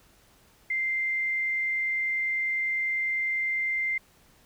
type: tone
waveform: sine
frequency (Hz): 2090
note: C7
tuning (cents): -2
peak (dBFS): -25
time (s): 0.7-3.98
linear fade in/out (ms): 5
effects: pink hiss -60 dBFS RMS until 4.45 s